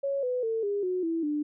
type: tone with pitch steps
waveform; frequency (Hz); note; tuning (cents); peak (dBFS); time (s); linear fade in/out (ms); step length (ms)
sine; 554.4 / 499.7 / 450.3 / 405.8 / 365.8 / 329.6 / 297.1; C#5 / B4 / A4 / G#4 / F#4 / E4 / D4; 0 / +20 / +40 / -40 / -20 / 0 / +20; -26; 0.03-1.43; 10; 200
effects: none